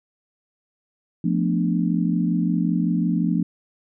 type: chord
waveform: sine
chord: B half-diminished seventh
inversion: second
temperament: equal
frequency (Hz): 174.61 / 220 / 246.9 / 293.7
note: F3 / A3 / B3 / D4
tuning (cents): 0 / 0 / 0 / 0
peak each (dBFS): -21 / -25 / -26 / -26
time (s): 1.24-3.43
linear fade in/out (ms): 5
effects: none